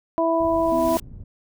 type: harmonic tone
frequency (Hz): 329.6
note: E4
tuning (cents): 0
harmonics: 1 / 2 / 3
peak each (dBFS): -23 / -20 / -24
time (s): 0.18-0.97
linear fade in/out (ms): 0
type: noise with exponential growth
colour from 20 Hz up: white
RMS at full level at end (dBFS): -31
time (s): 0.31-1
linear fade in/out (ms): 5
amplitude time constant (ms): 150
type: low-pass noise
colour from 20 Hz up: pink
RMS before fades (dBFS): -38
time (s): 0.4-1.24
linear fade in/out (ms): 5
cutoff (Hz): 160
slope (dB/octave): 12
type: tone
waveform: sine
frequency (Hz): 253.9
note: B3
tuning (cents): +48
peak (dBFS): -26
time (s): 0.72-0.97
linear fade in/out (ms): 0
effects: none